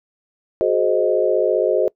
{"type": "chord", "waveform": "sine", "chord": "Ab dominant seventh", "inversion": "third", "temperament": "equal with one note detuned", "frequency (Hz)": [370, 425.3, 523.3, 622.3], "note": ["Gb4", "Ab4", "C5", "Eb5"], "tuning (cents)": [0, 41, 0, 0], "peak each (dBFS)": -20, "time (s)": [0.61, 1.88], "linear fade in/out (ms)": 0, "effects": ["noise-tail reverb RT60 0.1 s tail -24 dB re dry"]}